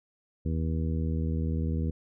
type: harmonic tone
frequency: 80.2 Hz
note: E2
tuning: 47 cents flat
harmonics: 1 / 2 / 3 / 4 / 5 / 6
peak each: -28 / -32 / -35 / -41 / -44 / -43 dBFS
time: 0.45-1.91 s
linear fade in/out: 10 ms
effects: none